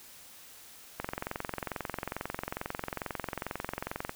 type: click train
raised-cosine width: 0.5 ms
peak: -18 dBFS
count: 70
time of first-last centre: 1-4.094 s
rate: 22.3 Hz
effects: white hiss -52 dBFS RMS until 4.15 s